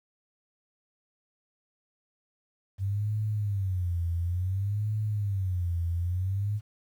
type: tone with vibrato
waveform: sine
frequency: 95.4 Hz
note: G2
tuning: 47 cents flat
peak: -26 dBFS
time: 2.78-6.61 s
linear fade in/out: 50 ms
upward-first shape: sine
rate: 0.57 Hz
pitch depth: 200 cents each way
effects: 10-bit